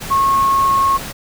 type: tone in noise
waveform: sine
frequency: 1091 Hz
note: C#6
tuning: 28 cents flat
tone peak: -11 dBFS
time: 0.1-0.98 s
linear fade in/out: 20 ms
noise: pink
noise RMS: -28 dBFS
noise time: 0-1.13 s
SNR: +14 dB
effects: none